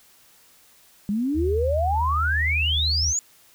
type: exponential sweep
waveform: sine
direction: up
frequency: 196 to 7040 Hz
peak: -21 dBFS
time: 1.09-3.19 s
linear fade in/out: 0 ms
type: tone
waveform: sine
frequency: 77.78 Hz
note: D#2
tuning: in tune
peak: -23 dBFS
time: 1.34-3.14 s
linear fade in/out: 50 ms
effects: white hiss -55 dBFS RMS until 3.54 s